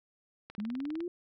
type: click train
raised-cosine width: 0.3 ms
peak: -30 dBFS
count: 11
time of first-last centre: 0.5-1.005 s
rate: 19.8 Hz
type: linear sweep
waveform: sine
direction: up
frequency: 197.8 to 358.5 Hz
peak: -33 dBFS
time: 0.58-1.08 s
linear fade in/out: 2 ms
effects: none